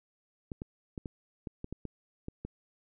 clicks, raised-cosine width 3 ms, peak -25 dBFS, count 10, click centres 0.518 / 0.619 / 0.978 / 1.058 / 1.472 / 1.644 / 1.726 / 1.853 / 2.284 / 2.45 s, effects none

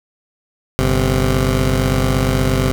15% pulse tone pair together, 48.69 / 130 Hz, G1 / C3, -11 / -11 cents, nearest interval octave + perfect fourth, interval 1700 cents, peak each -10 dBFS, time 0.79-2.72 s, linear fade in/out 0 ms, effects none

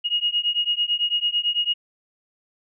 sine beating tone pair, 2871 / 2880 Hz, F7 / F#7, +47 / -47 cents, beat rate 9 Hz, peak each -23 dBFS, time 0.04-1.74 s, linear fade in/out 20 ms, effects none

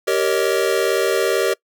square chord, Eb dominant seventh, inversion first, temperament just, 388.9 / 466.7 / 560 / 622.3 Hz, G4 / Bb4 / Db5 / Eb5, -14 / +2 / +18 / 0 cents, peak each -21 / -21 / -24 / -25 dBFS, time 0.07-1.54 s, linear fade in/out 10 ms, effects noise-tail reverb RT60 0.1 s tail -23 dB re dry

